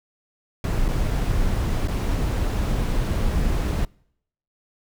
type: noise with dropouts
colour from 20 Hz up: brown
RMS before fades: -22 dBFS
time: 0.64-3.85 s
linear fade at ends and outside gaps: 2 ms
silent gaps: 0.882-0.886 / 1.876-1.882 s
effects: noise-tail reverb RT60 0.7 s tail -26 dB re dry